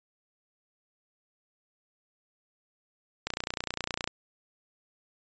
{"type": "click train", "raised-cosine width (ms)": 0.2, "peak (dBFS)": -13, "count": 25, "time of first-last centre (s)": [3.27, 4.075], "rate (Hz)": 29.8, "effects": ["resampled to 16000 Hz"]}